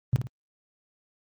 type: tone with echo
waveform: sine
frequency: 123.4 Hz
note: B2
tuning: 1 cent flat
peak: -17 dBFS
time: 0.13-0.16 s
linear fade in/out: 0 ms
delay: 55 ms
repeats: 2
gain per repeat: -8 dB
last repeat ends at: 0.27 s
effects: high-pass 60 Hz 12 dB/octave + Opus 32 kbps